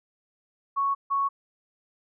sine tone pair in turn, 1108.7 / 1108.7 Hz, C#6 / C#6, 0 / 0 cents, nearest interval unison, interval 0 cents, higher neither, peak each -22 dBFS, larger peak neither, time 0.76-0.95 / 1.1-1.29 s, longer neither, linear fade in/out 20 ms, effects none

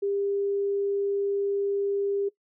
sine tone, 400 Hz, G4, 35 cents sharp, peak -24 dBFS, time 0.02-2.29 s, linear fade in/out 10 ms, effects noise-tail reverb RT60 0.1 s tail -19 dB re dry

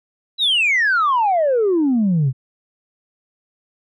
sine exponential sweep, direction down, 3997 to 123.47 Hz, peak -12 dBFS, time 0.38-2.33 s, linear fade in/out 50 ms, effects tanh soft clip ceiling -11 dBFS

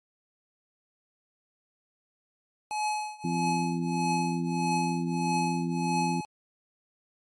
square tone with tremolo, 849 Hz, G#5, 38 cents sharp, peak -26 dBFS, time 2.71-6.25 s, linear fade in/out 0 ms, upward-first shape triangle, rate 1.6 Hz, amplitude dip 95%
harmonic tone, 85.2 Hz, F2, 42 cents flat, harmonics 2 / 3 / 4, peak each -29 / -32 / -35 dBFS, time 3.24-6.21 s, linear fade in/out 5 ms
effects MP3 48 kbps

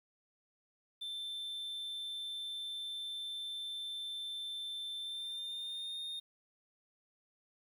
triangle tone with pitch glide, 3550 to 3669 Hz, A7 to A#7, +15 to -28 cents, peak -38 dBFS, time 1.01-6.2 s, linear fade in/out 10 ms, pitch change +57 cents, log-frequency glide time 5-5.99 s, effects 11-bit

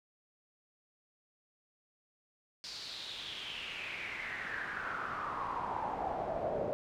brown noise with band-pass filter sweep, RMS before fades -39 dBFS, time 2.64-6.73 s, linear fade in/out 0 ms, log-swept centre 4800 to 550 Hz, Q 5.2, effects none

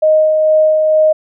sine tone with tremolo, 622.3 Hz, D#5, in tune, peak -6 dBFS, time 0.02-1.13 s, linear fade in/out 10 ms, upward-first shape sine, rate 2.2 Hz, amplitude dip 30%, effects none

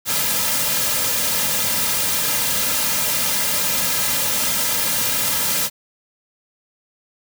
white noise with comb filter, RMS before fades -20 dBFS, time 0.05-5.7 s, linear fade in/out 50 ms, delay 2.7 ms, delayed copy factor -0.8, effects none

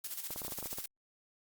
blue noise with tremolo, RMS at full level -39 dBFS, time 0.04-0.86 s, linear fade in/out 5 ms, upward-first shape square, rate 15 Hz, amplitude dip 60%
clicks, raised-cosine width 1 ms, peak -30 dBFS, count 11, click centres 0.306 / 0.361 / 0.418 / 0.449 / 0.481 / 0.522 / 0.587 / 0.627 / 0.658 / 0.73 / 0.785 s
effects Opus 48 kbps

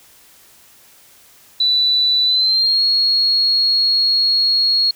sine tone with pitch glide, 3972 to 4307 Hz, B7 to C8, +9 to +49 cents, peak -12 dBFS, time 1.6-4.91 s, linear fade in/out 5 ms, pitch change +140 cents, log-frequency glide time 2.25-2.82 s, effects white hiss -48 dBFS RMS until 4.95 s

